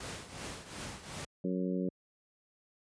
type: noise with tremolo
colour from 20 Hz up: pink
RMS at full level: -40 dBFS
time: 0-1.25 s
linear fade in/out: 5 ms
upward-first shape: triangle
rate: 2.7 Hz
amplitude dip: 75%
type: harmonic tone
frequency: 92 Hz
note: F#2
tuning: 9 cents flat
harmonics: 2 / 3 / 4 / 5 / 6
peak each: -33 / -37 / -39 / -41 / -43 dBFS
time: 1.44-1.89 s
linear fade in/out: 5 ms
effects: high-pass 60 Hz 12 dB/octave + resampled to 22050 Hz